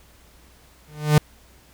45% pulse tone with exponential growth, 150.5 Hz, D3, 43 cents sharp, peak -9 dBFS, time 0.88-1.18 s, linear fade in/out 2 ms, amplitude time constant 64 ms, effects added 60 Hz sine -54 dBFS peak until 1.73 s + pink hiss -54 dBFS RMS until 1.73 s

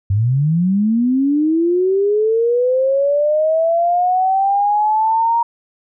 sine linear sweep, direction up, 93.9 to 941 Hz, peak -12 dBFS, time 0.1-5.43 s, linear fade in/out 5 ms, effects none

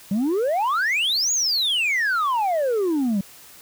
sine exponential two-way sweep, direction up then down, 187.1 to 6910 to 187.1 Hz, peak -16 dBFS, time 0.11-3.21 s, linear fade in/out 5 ms, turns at 1.32 s, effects tanh soft clip ceiling -18 dBFS + white hiss -46 dBFS RMS until 3.61 s

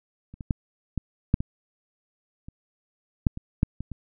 clicks, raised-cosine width 5 ms, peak -30 / -24 / -10 / -14 / -6 / -16 / -28 / -6 / -22 / -7 / -20 / -23 dBFS, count 12, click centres 0.34 / 0.408 / 0.508 / 0.977 / 1.341 / 1.405 / 2.485 / 3.268 / 3.374 / 3.631 / 3.806 / 3.917 s, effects none

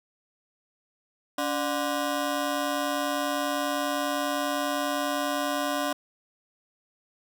20% pulse ring-modulated tone, 440 Hz, A4, in tune, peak -18 dBFS, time 1.38-5.93 s, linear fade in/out 5 ms, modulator 155 Hz, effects none

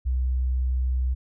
sine tone, 63.5 Hz, B1, 49 cents sharp, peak -21 dBFS, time 0.05-1.15 s, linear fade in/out 20 ms, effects none

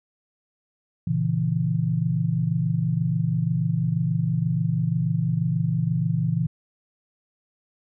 sine chord, A# diminished, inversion none, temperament equal, 116.54 / 138.59 / 164.81 Hz, A#2 / C#3 / E3, 0 / 0 / 0 cents, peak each -26 / -26 / -23 dBFS, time 1.07-6.47 s, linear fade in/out 5 ms, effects none

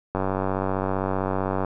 click train, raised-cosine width 1 ms, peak -11 dBFS, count 144, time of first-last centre 0.15-1.647 s, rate 95.5 Hz, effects none

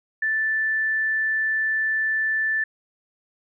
sine tone, 1760 Hz, A6, in tune, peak -20 dBFS, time 0.22-2.64 s, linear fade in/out 5 ms, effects none

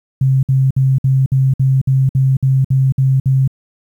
sine tone bursts, 133.1 Hz, C3, 30 cents sharp, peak -9 dBFS, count 12, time 0.21-3.477 s, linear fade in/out 5 ms, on 220 ms, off 57 ms, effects 8-bit

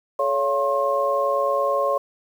sine tone cluster, 430.4 / 560 / 688 / 1070 Hz, A4 / C#5 / F5 / C6, -38 / +18 / -26 / +38 cents, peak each -29 / -21 / -29 / -23 dBFS, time 0.19-1.98 s, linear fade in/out 5 ms, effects 8-bit

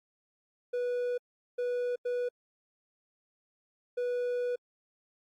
triangle tone bursts at uneven times, 490 Hz, B4, 14 cents flat, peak -27 dBFS, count 4, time 0.73-1.18 / 1.58-1.96 / 2.05-2.29 / 3.97-4.56 s, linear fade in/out 10 ms, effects AAC 64 kbps

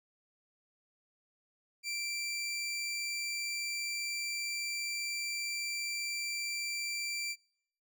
20% pulse tone, 2349 Hz, D7, in tune, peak -30 dBFS, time 1.83-7.36 s, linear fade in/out 50 ms, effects noise-tail reverb RT60 0.7 s tail -26 dB re dry

